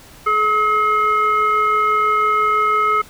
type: tone with frequency modulation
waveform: sine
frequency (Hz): 1281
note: E6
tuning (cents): -50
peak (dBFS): -13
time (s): 0.26-3.02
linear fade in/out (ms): 10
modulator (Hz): 856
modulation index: 0.59
effects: pink hiss -43 dBFS RMS until 3.09 s